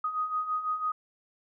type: beating tone pair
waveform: sine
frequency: 1244.5 / 1250.5 Hz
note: D#6 / D#6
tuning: 0 / +8 cents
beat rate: 6 Hz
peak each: -35 / -29 dBFS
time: 0.04-0.92 s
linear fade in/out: 5 ms
effects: none